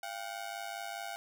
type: ring-modulated tone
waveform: sawtooth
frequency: 740 Hz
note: F#5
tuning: in tune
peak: -32 dBFS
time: 0.03-1.16 s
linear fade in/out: 0 ms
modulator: 52.4 Hz
effects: none